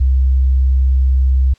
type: tone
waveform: sine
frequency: 65.41 Hz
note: C2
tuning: in tune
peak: -9 dBFS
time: 0-1.54 s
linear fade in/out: 10 ms
effects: white hiss -53 dBFS RMS until 1.58 s + low-pass 5000 Hz 12 dB/octave